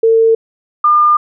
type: tone pair in turn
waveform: sine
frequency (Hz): 451.3 / 1204.8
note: A4 / D6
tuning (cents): +44 / +44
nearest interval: octave + perfect fourth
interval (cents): 1700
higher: second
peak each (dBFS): -6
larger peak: neither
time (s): 0.03-0.35 / 0.84-1.17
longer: second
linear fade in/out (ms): 5
effects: none